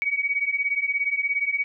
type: beating tone pair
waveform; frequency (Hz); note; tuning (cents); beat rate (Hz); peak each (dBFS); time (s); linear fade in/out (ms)
sine; 2245 / 2262; C#7 / C#7; +21 / +34; 17; -26 / -24; 0.02-1.64; 0
effects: none